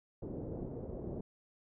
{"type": "low-pass noise", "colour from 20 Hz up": "white", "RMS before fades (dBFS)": -42, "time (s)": [0.22, 1.21], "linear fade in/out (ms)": 5, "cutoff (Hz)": 470, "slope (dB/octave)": 24, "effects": []}